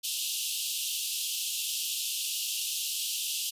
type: high-pass noise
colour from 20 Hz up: pink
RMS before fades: -32 dBFS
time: 0.03-3.51 s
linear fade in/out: 20 ms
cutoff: 2700 Hz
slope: 96 dB/octave
effects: resampled to 32000 Hz